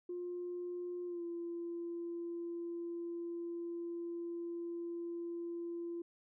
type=tone with pitch glide; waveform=sine; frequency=353.9 to 341.5 Hz; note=F4 to F4; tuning=+23 to -39 cents; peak=-38 dBFS; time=0.09-6.02 s; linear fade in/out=5 ms; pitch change=-62 cents; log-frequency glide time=1.06-1.23 s; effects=tanh soft clip ceiling -34 dBFS

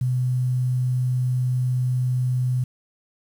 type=tone with quantisation; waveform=sine; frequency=126.2 Hz; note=B2; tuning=38 cents sharp; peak=-19 dBFS; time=0.01-2.64 s; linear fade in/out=5 ms; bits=8; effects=none

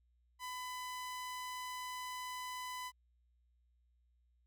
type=tone; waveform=sawtooth; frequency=1003 Hz; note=B5; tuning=26 cents sharp; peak=-38 dBFS; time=0.39-2.92 s; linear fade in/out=50 ms; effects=added 60 Hz sine -70 dBFS peak until 4.46 s

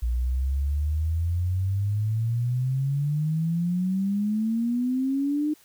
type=exponential sweep; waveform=sine; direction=up; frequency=58.27 to 306.3 Hz; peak=-22 dBFS; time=0.02-5.54 s; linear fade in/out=10 ms; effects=white hiss -57 dBFS RMS until 5.64 s

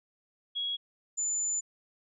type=tone pair in turn; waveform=sine; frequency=3322 / 7039 Hz; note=G#7 / A8; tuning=0 / 0 cents; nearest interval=octave + minor second; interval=1300 cents; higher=second; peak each=-30 / -28 dBFS; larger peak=second; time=0.55-0.77 / 1.17-1.61 s; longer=second; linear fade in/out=20 ms; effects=none

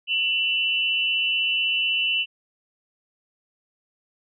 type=tone pair together; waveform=sine; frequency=2696 / 2960 Hz; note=E7 / F#7; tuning=+38 / 0 cents; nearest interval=major second; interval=162 cents; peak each=-23 dBFS; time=0.07-2.26 s; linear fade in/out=50 ms; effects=none

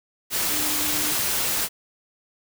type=tone in noise; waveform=sine; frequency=300 Hz; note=D4; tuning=37 cents sharp; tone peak=-34 dBFS; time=0.48-1.15 s; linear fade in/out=50 ms; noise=white; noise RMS=-24 dBFS; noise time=0.3-1.69 s; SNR=-13 dB; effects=none

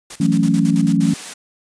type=noise with tremolo; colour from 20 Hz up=white; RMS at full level=-32 dBFS; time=0.1-0.97 s; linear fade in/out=5 ms; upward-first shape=square; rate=9.1 Hz; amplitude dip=80%
type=chord; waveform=sine; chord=F# minor seventh; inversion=third; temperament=equal; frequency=164.81 / 185 / 220 / 277.2 Hz; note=E3 / F#3 / A3 / C#4; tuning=0 / 0 / 0 / 0 cents; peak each=-18 dBFS; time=0.2-1.14 s; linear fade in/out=5 ms
type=high-pass noise; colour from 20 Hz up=white; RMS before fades=-31 dBFS; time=1-1.34 s; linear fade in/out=10 ms; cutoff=160 Hz; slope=96 dB/octave
effects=resampled to 22050 Hz

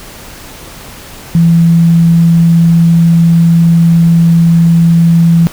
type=tone; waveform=sine; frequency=167.4 Hz; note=E3; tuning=27 cents sharp; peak=-3 dBFS; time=1.35-5.47 s; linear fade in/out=0 ms; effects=pink hiss -30 dBFS RMS until 5.52 s

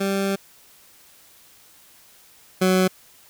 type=tone pair in turn; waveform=20% pulse; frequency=196 / 185.94 Hz; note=G3 / F#3; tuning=0 / +9 cents; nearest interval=minor second; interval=91 cents; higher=first; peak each=-16 / -11 dBFS; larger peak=second; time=0-0.36 / 2.61-2.88 s; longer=first; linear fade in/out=10 ms; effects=white hiss -52 dBFS RMS until 3.29 s

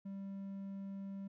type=tone; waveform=triangle; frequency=196 Hz; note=G3; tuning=in tune; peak=-40 dBFS; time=0.05-1.28 s; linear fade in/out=10 ms; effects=none

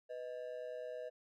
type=ring-modulated tone; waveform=triangle; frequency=561 Hz; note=C#5; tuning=21 cents sharp; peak=-37 dBFS; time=0.09-1.1 s; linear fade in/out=20 ms; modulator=64.6 Hz; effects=none

